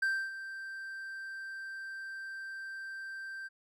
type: tone with ADSR envelope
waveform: triangle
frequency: 1568 Hz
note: G6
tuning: in tune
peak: -25 dBFS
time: 0.02-3.49 s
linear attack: 7 ms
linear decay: 280 ms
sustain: -13 dB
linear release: 26 ms
effects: none